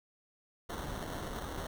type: noise with sample-and-hold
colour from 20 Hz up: pink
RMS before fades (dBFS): -40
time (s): 0.69-1.67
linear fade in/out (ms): 5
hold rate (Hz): 2450
effects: none